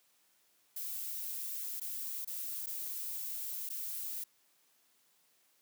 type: noise with dropouts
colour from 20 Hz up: violet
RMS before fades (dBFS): -40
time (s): 0.76-4.24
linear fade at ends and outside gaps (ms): 5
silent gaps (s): 1.799-1.813 / 2.248-2.274 / 2.661-2.668 / 3.691-3.7
effects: white hiss -71 dBFS RMS until 5.61 s + high-pass 150 Hz 12 dB/octave